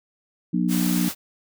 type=harmonic tone; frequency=60 Hz; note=B1; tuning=49 cents flat; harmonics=3 / 4 / 5; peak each=-22 / -24 / -26 dBFS; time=0.53-1.09 s; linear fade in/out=10 ms
type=noise; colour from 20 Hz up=white; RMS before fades=-30 dBFS; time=0.68-1.15 s; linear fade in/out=50 ms
effects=none